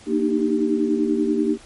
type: chord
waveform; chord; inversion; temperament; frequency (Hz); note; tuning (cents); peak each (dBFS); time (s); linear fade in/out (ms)
sine; Eb major seventh; second; equal with one note detuned; 233.1 / 300.7 / 311.1 / 392; Bb3 / D4 / Eb4 / G4; 0 / +41 / 0 / 0; -23; 0.06-1.58; 50
effects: pink hiss -47 dBFS RMS until 1.65 s + MP3 48 kbps